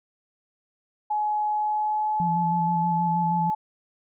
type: tone with pitch glide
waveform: sine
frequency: 845 to 861.8 Hz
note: G#5 to A5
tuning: +30 to -36 cents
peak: -22 dBFS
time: 1.1-3.55 s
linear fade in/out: 10 ms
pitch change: +34 cents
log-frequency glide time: 1.48-2.49 s
type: tone with vibrato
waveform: sine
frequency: 170.4 Hz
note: F3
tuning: 42 cents flat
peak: -25 dBFS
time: 2.2-3.5 s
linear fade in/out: 0 ms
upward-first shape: square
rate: 6.3 Hz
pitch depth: 30 cents each way
effects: none